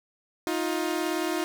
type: tone pair together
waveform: sawtooth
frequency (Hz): 314.6 / 353.2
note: D#4 / F4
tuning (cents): +19 / +20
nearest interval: major second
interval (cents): 201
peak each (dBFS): -25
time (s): 0.47-1.44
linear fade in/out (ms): 0
effects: none